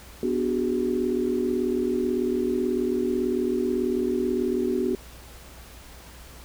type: chord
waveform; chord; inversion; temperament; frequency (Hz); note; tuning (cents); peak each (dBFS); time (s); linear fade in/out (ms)
sine; G# half-diminished seventh; first; equal with one note detuned; 246.9 / 293.7 / 370 / 408.2; B3 / D4 / F#4 / G#4; 0 / 0 / 0 / -30; -27 / -31 / -25 / -31; 0.23-4.95; 2
effects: added 60 Hz sine -46 dBFS peak until 6.44 s + pink hiss -47 dBFS RMS until 6.44 s